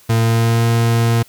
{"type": "tone with pitch glide", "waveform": "40% pulse", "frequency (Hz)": [113.9, 116.02], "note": ["A#2", "A#2"], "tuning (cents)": [-40, -8], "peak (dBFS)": -11, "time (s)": [0.09, 1.23], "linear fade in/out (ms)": 10, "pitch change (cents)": 32, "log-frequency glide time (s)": [0.21, 0.66], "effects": ["white hiss -48 dBFS RMS until 1.28 s"]}